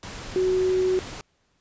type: tone in noise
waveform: sine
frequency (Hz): 371.1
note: F#4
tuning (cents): +5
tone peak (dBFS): -19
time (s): 0.36-0.99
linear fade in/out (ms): 0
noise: pink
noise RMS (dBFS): -37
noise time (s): 0.03-1.21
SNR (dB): +15
effects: pink hiss -68 dBFS RMS until 1.6 s + resampled to 16000 Hz